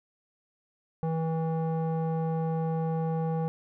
square tone with low-pass filter, 161.9 Hz, E3, 31 cents flat, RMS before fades -29 dBFS, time 1.03-3.48 s, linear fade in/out 0 ms, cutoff 750 Hz, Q 2, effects none

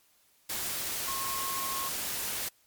sine tone in noise, 1080 Hz, C#6, 45 cents flat, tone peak -35 dBFS, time 1.07-1.89 s, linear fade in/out 10 ms, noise white, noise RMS -34 dBFS, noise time 0.49-2.49 s, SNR -4 dB, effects white hiss -66 dBFS RMS until 2.66 s + MP3 96 kbps

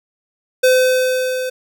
square tone with level ramp, 511 Hz, C5, 41 cents flat, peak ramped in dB -9 to -21 dBFS, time 0.63-1.5 s, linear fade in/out 10 ms, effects none

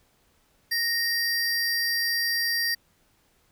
square tone pair together, 1864.7 / 4699 Hz, A#6 / D8, 0 / 0 cents, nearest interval octave + major third, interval 1600 cents, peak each -27 dBFS, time 0.71-2.75 s, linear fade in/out 10 ms, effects pink hiss -65 dBFS RMS until 3.51 s

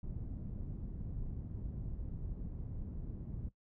pink low-pass noise, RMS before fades -42 dBFS, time 0.03-3.49 s, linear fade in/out 5 ms, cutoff 170 Hz, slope 12 dB/octave, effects noise-tail reverb RT60 0.1 s tail -17 dB re dry

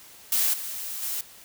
blue noise with level steps, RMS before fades -23 / -34 / -30 dBFS, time 0.32-1.21 s, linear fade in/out 2 ms, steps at 0.53 / 1.02 s, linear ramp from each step 10 ms, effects white hiss -49 dBFS RMS until 1.44 s

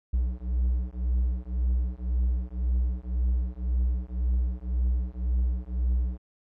triangle beating tone pair, 60.5 / 62.4 Hz, B1 / B1, -35 / +19 cents, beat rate 1.9 Hz, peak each -25 dBFS, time 0.13-6.18 s, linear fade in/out 10 ms, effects none

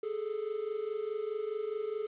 triangle tone pair together, 413.3 / 438.1 Hz, G#4 / A4, -8 / -7 cents, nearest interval minor second, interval 101 cents, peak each -35 / -33 dBFS, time 0.03-2.07 s, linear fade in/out 5 ms, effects resampled to 8000 Hz + 10-bit

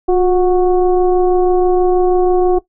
sine tone with frequency modulation, 359.9 Hz, F#4, 48 cents flat, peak -8 dBFS, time 0.08-2.59 s, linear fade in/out 10 ms, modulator 373 Hz, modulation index 0.78, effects noise-tail reverb RT60 0.1 s tail -17 dB re dry

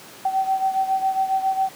sine beating tone pair, 766 / 773.3 Hz, G5 / G5, -40 / -24 cents, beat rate 7.3 Hz, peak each -20 / -25 dBFS, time 0.25-1.69 s, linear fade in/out 5 ms, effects pink hiss -42 dBFS RMS until 1.75 s + high-pass 200 Hz 12 dB/octave

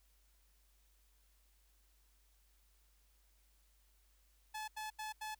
sawtooth tone bursts, 861 Hz, A5, 38 cents flat, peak -38 dBFS, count 4, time 4.54-5.349 s, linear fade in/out 10 ms, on 140 ms, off 83 ms, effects added 50 Hz sine -69 dBFS peak until 5.39 s + white hiss -75 dBFS RMS until 5.39 s

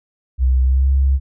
sine tone with pitch glide, 64.1 to 67.6 Hz, C2 to C#2, -35 to -43 cents, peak -11 dBFS, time 0.38-1.2 s, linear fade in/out 50 ms, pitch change +92 cents, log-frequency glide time 0.62-0.89 s, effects none

